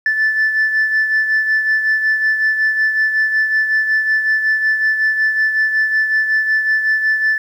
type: beating tone pair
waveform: sine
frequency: 1751 / 1756.4 Hz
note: A6 / A6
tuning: -9 / -4 cents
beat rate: 5.4 Hz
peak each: -12 / -20 dBFS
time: 0.06-7.38 s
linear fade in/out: 2 ms
effects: tanh soft clip ceiling -9 dBFS + 8-bit